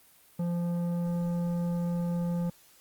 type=tone with tanh clipping; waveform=sine; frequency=172.9 Hz; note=F3; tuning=17 cents flat; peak=-29 dBFS; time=0.39-2.5 s; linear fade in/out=5 ms; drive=11 dB; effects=white hiss -59 dBFS RMS until 2.8 s + Opus 32 kbps